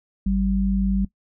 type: tone pair together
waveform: sine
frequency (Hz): 51.36 / 193.9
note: G#1 / G3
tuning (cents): -19 / -19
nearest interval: octave + major seventh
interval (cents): 2300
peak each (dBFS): -22 / -20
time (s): 0.26-1.05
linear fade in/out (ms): 5
effects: noise-tail reverb RT60 0.1 s tail -19 dB re dry